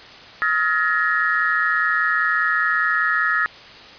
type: tone cluster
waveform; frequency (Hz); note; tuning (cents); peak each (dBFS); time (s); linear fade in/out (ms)
sine; 1273 / 1398 / 1703 / 1873; D#6 / F6 / G#6 / A#6; +39 / +1 / +43 / +8; -23 / -24 / -21 / -22; 0.42-3.46; 0
effects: white hiss -41 dBFS RMS until 3.98 s + resampled to 11025 Hz